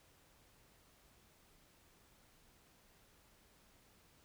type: silence
effects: pink hiss -68 dBFS RMS until 4.24 s